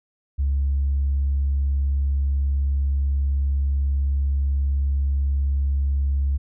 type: tone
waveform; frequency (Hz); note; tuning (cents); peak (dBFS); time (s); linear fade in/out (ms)
sine; 69.3; C#2; 0; -17; 0.38-6.38; 20
effects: tanh soft clip ceiling -15 dBFS